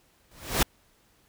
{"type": "noise with exponential growth", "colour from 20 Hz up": "pink", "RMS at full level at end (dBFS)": -19, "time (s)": [0.31, 0.63], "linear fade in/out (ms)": 5, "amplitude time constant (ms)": 69, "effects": ["pink hiss -64 dBFS RMS until 1.28 s"]}